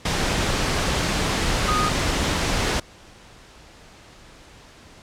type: tone in noise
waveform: sine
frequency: 1240 Hz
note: D#6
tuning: 6 cents flat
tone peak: -21 dBFS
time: 1.68-1.89 s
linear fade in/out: 5 ms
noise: pink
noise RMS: -22 dBFS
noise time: 0.05-2.8 s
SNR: -2 dB
effects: pink hiss -47 dBFS RMS until 5.02 s + low-pass 7000 Hz 12 dB/octave